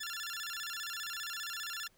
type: tone with vibrato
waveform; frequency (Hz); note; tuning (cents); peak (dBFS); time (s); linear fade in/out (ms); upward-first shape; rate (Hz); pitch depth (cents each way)
15% pulse; 1548; G6; -22; -32; 0-1.88; 10; square; 15; 200
effects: pink hiss -69 dBFS RMS until 1.97 s